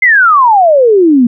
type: exponential sweep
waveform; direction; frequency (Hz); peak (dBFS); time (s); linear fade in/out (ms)
sine; down; 2117 to 230; -3; 0.02-1.27; 5
effects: none